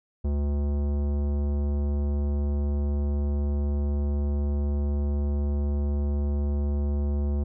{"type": "tone with tanh clipping", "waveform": "sine", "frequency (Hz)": 72, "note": "D2", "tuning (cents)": -34, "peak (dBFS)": -25, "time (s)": [0.24, 7.44], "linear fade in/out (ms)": 10, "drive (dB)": 16, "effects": []}